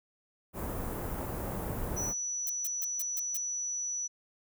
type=band-stop noise; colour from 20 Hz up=pink; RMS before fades=-36 dBFS; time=0.53-2.14 s; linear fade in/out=50 ms; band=1000 to 16000 Hz; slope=12 dB/octave
type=tone; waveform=sine; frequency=5920 Hz; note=F#8; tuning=in tune; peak=-32 dBFS; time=1.96-4.08 s; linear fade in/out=20 ms
type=noise bursts; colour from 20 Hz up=violet; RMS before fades=-36 dBFS; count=6; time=2.47-3.37 s; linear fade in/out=0 ms; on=25 ms; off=150 ms
effects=none